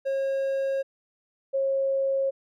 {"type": "tone pair in turn", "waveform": ["triangle", "sine"], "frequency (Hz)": [542, 542], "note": ["C#5", "C#5"], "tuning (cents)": [-39, -39], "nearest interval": "unison", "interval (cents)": 0, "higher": "neither", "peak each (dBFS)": -22, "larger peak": "neither", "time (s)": [[0.05, 0.83], [1.53, 2.31]], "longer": "neither", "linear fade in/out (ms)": 20, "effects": []}